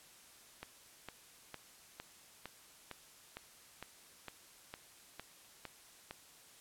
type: click train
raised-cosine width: 0.3 ms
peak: -28 dBFS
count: 13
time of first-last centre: 0.63-6.109 s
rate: 2.19 Hz
effects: white hiss -60 dBFS RMS until 6.6 s + low-pass 12000 Hz 12 dB/octave